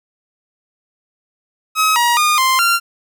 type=tone with pitch steps; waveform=sawtooth; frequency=1275 / 953 / 1219 / 1046 / 1381 Hz; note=D#6 / A#5 / D#6 / C6 / F6; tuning=+42 / +38 / -36 / -1 / -20 cents; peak=-8 dBFS; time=1.75-2.8 s; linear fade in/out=50 ms; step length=210 ms; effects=none